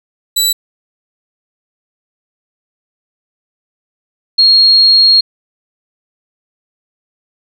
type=tone pair in turn; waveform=20% pulse / sine; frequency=3951 / 4270 Hz; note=B7 / C8; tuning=0 / +34 cents; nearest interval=minor second; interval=134 cents; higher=second; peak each=-4 dBFS; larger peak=neither; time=0.36-0.53 / 4.38-5.21 s; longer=second; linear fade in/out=10 ms; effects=none